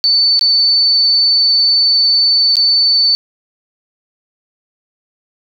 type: tone with dropouts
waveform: sine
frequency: 4511 Hz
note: C#8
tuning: 29 cents sharp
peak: -8 dBFS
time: 0.04-3.15 s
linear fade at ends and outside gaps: 0 ms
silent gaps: 0.393-0.411 / 2.556-2.568 s
effects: none